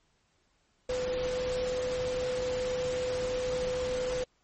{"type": "tone in noise", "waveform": "sine", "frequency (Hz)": 504, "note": "B4", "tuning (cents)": 35, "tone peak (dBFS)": -29, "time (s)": [0.89, 4.24], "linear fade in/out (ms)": 5, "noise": "pink", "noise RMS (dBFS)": -39, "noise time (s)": [0.89, 4.24], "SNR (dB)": 7, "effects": ["pink hiss -71 dBFS RMS until 4.43 s", "MP3 32 kbps"]}